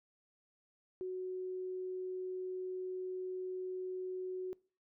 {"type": "tone", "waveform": "sine", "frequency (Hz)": 370, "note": "F#4", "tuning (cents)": 0, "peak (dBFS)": -37, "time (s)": [1.01, 4.53], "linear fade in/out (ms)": 0, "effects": ["noise-tail reverb RT60 0.4 s tail -24 dB re dry"]}